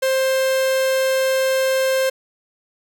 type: tone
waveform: 45% pulse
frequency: 527 Hz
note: C5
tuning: 12 cents sharp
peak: -16 dBFS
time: 0.02-2.1 s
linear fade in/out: 10 ms
effects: none